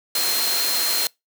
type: tone in noise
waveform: sine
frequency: 4186 Hz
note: C8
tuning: in tune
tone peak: -23 dBFS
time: 0.15-1.07 s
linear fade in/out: 2 ms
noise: white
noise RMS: -23 dBFS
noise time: 0.15-1.07 s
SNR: -3 dB
effects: noise-tail reverb RT60 0.2 s tail -25 dB re dry + high-pass 300 Hz 12 dB/octave